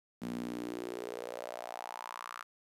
sawtooth tone with high-pass filter sweep, 59.8 Hz, A#1, 45 cents sharp, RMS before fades -42 dBFS, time 0.21-2.44 s, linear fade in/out 20 ms, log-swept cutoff 210 to 1300 Hz, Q 4.2, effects resampled to 32000 Hz + 11-bit

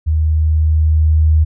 sine tone with level ramp, 78.1 Hz, D#2, 7 cents sharp, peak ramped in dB -11 to -7 dBFS, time 0.06-1.45 s, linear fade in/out 20 ms, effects none

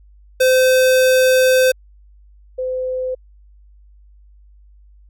square / sine tone pair in turn, 515 / 512.2 Hz, C5 / C5, -28 / -37 cents, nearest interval unison, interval 9 cents, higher first, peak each -11 / -19 dBFS, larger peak first, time 0.4-1.72 / 2.58-3.15 s, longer first, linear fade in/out 10 ms, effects added 50 Hz sine -44 dBFS peak until 5.09 s

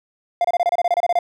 triangle tone bursts, 698.5 Hz, F5, in tune, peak -12 dBFS, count 13, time 0.41-1.189 s, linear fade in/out 2 ms, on 35 ms, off 27 ms, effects none

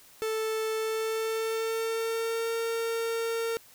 45% pulse tone with pitch glide, 440 to 457.6 Hz, A4 to A#4, 0 to -32 cents, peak -28 dBFS, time 0.22-3.57 s, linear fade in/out 0 ms, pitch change +68 cents, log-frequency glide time 0.74-2.52 s, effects white hiss -55 dBFS RMS until 3.74 s

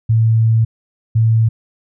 sine tone bursts at uneven times, 112.6 Hz, A2, 40 cents sharp, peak -9 dBFS, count 2, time 0.09-0.65 / 1.15-1.49 s, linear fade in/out 10 ms, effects none

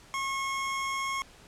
25% pulse tone, 1087 Hz, C#6, 34 cents flat, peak -26 dBFS, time 0.14-1.22 s, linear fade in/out 0 ms, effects pink hiss -54 dBFS RMS until 1.47 s + low-pass 9000 Hz 12 dB/octave

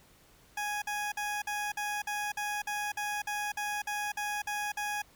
20% pulse tone bursts, 830.6 Hz, G#5, in tune, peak -27 dBFS, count 15, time 0.57-5.02 s, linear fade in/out 5 ms, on 250 ms, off 50 ms, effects pink hiss -61 dBFS RMS until 5.15 s

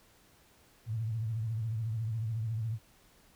sine tone with vibrato, 111.9 Hz, A2, 30 cents sharp, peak -31 dBFS, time 0.86-2.79 s, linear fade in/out 50 ms, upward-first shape sine, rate 14 Hz, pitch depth 89 cents each way, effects pink hiss -63 dBFS RMS until 3.35 s

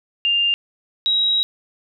sine tone pair in turn, 2800 / 3836 Hz, F7 / A#7, +4 / +49 cents, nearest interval perfect fourth, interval 545 cents, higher second, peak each -15 dBFS, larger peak neither, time 0.25-0.54 / 1.06-1.43 s, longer second, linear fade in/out 0 ms, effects none

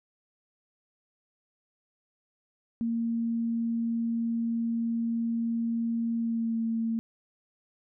sine tone with pitch glide, 230.8 to 227 Hz, A#3 to A#3, -17 to -46 cents, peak -26 dBFS, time 2.81-6.99 s, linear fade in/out 0 ms, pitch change -29 cents, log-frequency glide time 6.17-6.59 s, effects none

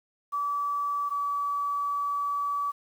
sine tone pair in turn, 1151 / 1146.2 Hz, D6 / D6, -35 / -42 cents, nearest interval unison, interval 7 cents, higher first, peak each -26 dBFS, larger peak neither, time 0.32-1.1 / 1.1-2.72 s, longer second, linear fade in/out 20 ms, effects 9-bit

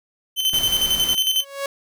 40% pulse tone with tremolo, 3069 Hz, G7, 37 cents flat, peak -15 dBFS, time 0.36-1.45 s, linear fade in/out 50 ms, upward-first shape square, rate 11 Hz, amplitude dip 55%
pink noise, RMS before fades -32 dBFS, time 0.53-1.15 s, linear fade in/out 2 ms
sawtooth tone with exponential growth, 555 Hz, C#5, 2 cents sharp, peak -17 dBFS, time 1.3-1.66 s, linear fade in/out 2 ms, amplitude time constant 77 ms
effects none

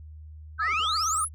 sine exponential sweep, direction up, 1496 to 11320 Hz, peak -24 dBFS, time 0.58-1.29 s, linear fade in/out 50 ms
sine tone with vibrato, 1272 Hz, D#6, 38 cents sharp, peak -24 dBFS, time 0.59-1.25 s, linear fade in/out 10 ms, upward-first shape sine, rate 17 Hz, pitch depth 63 cents each way
effects tanh soft clip ceiling -20 dBFS + added 77 Hz sine -41 dBFS peak until 1.34 s

